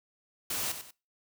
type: noise with echo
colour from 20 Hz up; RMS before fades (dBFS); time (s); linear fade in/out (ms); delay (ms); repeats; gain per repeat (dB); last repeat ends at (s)
white; -33; 0.5-0.72; 5; 95; 2; -9; 0.91
effects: noise-tail reverb RT60 0.3 s tail -23 dB re dry